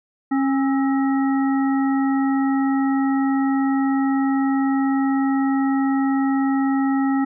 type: harmonic tone with a mistuned harmonic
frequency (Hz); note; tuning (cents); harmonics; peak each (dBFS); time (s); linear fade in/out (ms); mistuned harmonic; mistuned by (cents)
271.6; C#4; -35; 1 / 3 / 5 / 7; -17 / -27 / -31 / -34; 0.31-7.25; 10; 5; -60
effects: none